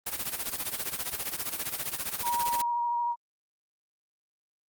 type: noise with tremolo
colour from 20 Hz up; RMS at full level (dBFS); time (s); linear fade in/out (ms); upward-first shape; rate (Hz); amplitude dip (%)
white; -30; 0.06-2.62; 10; sine; 15; 80
type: tone with vibrato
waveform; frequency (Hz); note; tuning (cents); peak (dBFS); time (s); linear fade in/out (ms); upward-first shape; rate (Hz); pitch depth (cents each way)
sine; 951; A#5; +34; -26; 2.22-3.16; 50; triangle; 13; 18
effects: Opus 32 kbps